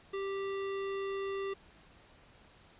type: tone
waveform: square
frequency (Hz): 392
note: G4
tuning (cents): 0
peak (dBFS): -35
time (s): 0.13-1.54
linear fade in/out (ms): 10
effects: pink hiss -60 dBFS RMS until 2.79 s + resampled to 8000 Hz